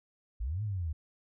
sine linear two-way sweep, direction up then down, 47.09 to 110 to 73.9 Hz, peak -31 dBFS, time 0.4-0.93 s, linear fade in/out 10 ms, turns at 0.63 s, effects none

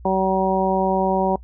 harmonic tone, 190 Hz, F#3, 46 cents sharp, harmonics 1 / 2 / 3 / 4 / 5, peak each -23 / -23 / -23 / -23 / -23 dBFS, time 0.05-1.36 s, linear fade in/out 5 ms, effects noise-tail reverb RT60 0.1 s tail -23 dB re dry + added 60 Hz sine -38 dBFS peak until 1.43 s

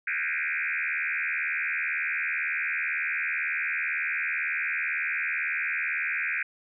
sine tone with frequency modulation, 1986 Hz, B6, 9 cents sharp, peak -26 dBFS, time 0.07-6.43 s, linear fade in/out 5 ms, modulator 78 Hz, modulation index 6.4, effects none

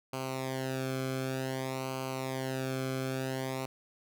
sawtooth tone with flanger, 131.6 Hz, C3, 10 cents sharp, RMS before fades -35 dBFS, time 0.13-3.66 s, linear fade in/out 5 ms, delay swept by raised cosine 0.55 to 1.08 ms, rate 0.54 Hz, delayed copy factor -0.8, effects none

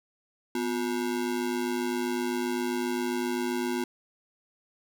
square ring-modulated tone, 302.2 Hz, D4, 50 cents sharp, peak -25 dBFS, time 0.55-3.84 s, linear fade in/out 2 ms, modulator 53.8 Hz, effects none

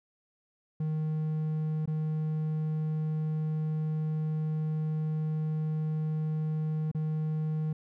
triangle tone with dropouts, 155.56 Hz, D#3, in tune, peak -26 dBFS, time 0.8-7.73 s, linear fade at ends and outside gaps 5 ms, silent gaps 1.858-1.875 / 6.915-6.947 s, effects none

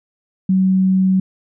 sine tone, 188.5 Hz, F#3, 32 cents sharp, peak -11 dBFS, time 0.49-1.2 s, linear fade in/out 5 ms, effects none

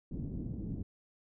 white low-pass noise, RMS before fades -39 dBFS, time 0.11-0.83 s, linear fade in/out 5 ms, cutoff 260 Hz, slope 24 dB/octave, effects none

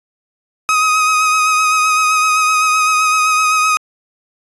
30% pulse tone with vibrato, 1259 Hz, D#6, 20 cents sharp, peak -8 dBFS, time 0.69-3.77 s, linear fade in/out 0 ms, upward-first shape sine, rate 7.8 Hz, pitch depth 24 cents each way, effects resampled to 24000 Hz

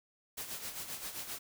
white noise with tremolo, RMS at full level -40 dBFS, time 0.37-1.39 s, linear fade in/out 10 ms, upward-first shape sine, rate 7.6 Hz, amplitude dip 60%, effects none

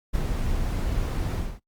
brown noise with ADSR envelope, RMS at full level -22 dBFS, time 0.13-1.6 s, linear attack 25 ms, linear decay 8 ms, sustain -4 dB, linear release 240 ms, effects noise-tail reverb RT60 0.1 s tail -21 dB re dry + Opus 48 kbps

